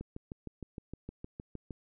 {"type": "click train", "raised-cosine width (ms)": 3, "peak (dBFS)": -28, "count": 12, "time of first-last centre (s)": [0.01, 1.708], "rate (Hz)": 6.48, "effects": []}